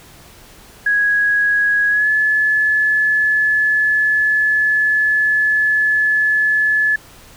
sine tone with pitch glide, 1661.2 to 1719.8 Hz, G#6 to A6, 0 to -40 cents, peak -12 dBFS, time 0.86-6.96 s, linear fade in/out 5 ms, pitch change +60 cents, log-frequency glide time 1.89-2.09 s, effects pink hiss -43 dBFS RMS until 7.36 s

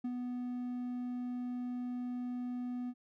triangle tone with ADSR envelope, 246.9 Hz, B3, in tune, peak -31 dBFS, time 0.04-2.94 s, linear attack 8 ms, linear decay 56 ms, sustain -3 dB, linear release 51 ms, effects none

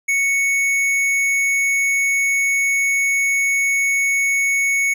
sine tone with hard clipping, 2217 Hz, C#7, in tune, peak -17 dBFS, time 0.08-4.94 s, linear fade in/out 10 ms, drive 11 dB, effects none

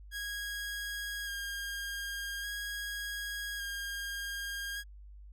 sawtooth tone with vibrato, 1631 Hz, G#6, 32 cents flat, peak -33 dBFS, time 0.11-4.84 s, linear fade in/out 50 ms, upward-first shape square, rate 0.43 Hz, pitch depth 16 cents each way, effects added 50 Hz sine -48 dBFS peak until 5.32 s

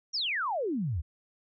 sine exponential sweep, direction down, 5860 to 69.3 Hz, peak -28 dBFS, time 0.13-1.02 s, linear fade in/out 20 ms, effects none

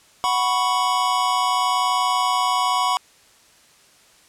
square chord, F# suspended fourth, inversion none, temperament equal, 740 / 987.8 / 1108.7 Hz, F#5 / B5 / C#6, 0 / 0 / 0 cents, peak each -25 / -22 / -23 dBFS, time 0.24-2.97 s, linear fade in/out 0 ms, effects white hiss -53 dBFS RMS until 4.28 s + low-pass 9000 Hz 12 dB/octave

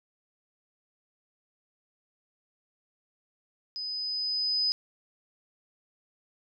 sine tone with level ramp, 5010 Hz, D#8, 11 cents sharp, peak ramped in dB -33 to -23 dBFS, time 3.76-4.72 s, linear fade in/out 0 ms, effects none

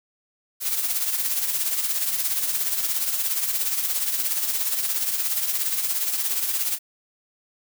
blue noise with tremolo, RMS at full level -22 dBFS, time 0.6-6.79 s, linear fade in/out 50 ms, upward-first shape triangle, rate 17 Hz, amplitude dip 60%, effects none

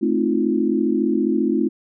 sine chord, F dominant seventh, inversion first, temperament just, 218.3 / 261.9 / 314.3 / 349.2 Hz, A3 / C4 / Eb4 / F4, -13 / +2 / +18 / 0 cents, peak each -22 dBFS, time 0.01-1.69 s, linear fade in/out 20 ms, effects none

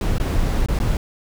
brown noise with dropouts, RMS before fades -19 dBFS, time 0.01-0.97 s, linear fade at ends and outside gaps 2 ms, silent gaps 0.183-0.199 / 0.661-0.685 / 0.79-0.8 s, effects none

